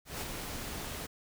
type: noise with ADSR envelope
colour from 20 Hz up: pink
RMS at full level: -36 dBFS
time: 0.05-1.07 s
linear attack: 160 ms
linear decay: 31 ms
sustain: -4 dB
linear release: 16 ms
effects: none